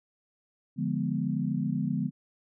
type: chord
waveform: sine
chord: D diminished seventh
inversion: none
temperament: equal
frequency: 146.83 / 174.61 / 207.7 / 246.9 Hz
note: D3 / F3 / Ab3 / Cb4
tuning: 0 / 0 / 0 / 0 cents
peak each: -32 dBFS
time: 0.76-2.11 s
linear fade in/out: 50 ms
effects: none